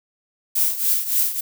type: noise with tremolo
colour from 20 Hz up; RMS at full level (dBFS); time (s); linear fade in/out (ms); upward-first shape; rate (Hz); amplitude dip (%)
violet; -17; 0.55-1.41; 10; triangle; 3.5; 80
effects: none